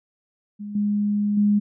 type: tone with level steps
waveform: sine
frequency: 206.4 Hz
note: G#3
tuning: 10 cents flat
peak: -30 / -19 / -15 dBFS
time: 0.59-1.6 s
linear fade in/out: 20 ms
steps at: 0.75 / 1.37 s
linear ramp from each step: 5 ms
effects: none